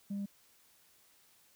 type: tone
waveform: sine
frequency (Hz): 200.4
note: G3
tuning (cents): +38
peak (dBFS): -33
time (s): 0.1-0.26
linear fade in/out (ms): 10
effects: tanh soft clip ceiling -33 dBFS + white hiss -66 dBFS RMS until 1.55 s